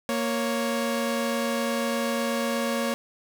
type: tone pair together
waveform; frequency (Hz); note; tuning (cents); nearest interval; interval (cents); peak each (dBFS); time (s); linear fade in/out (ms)
sawtooth; 233.1 / 554.4; A#3 / C#5; 0 / 0; octave + minor third; 1500; -23 / -24; 0.09-2.94; 0
effects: none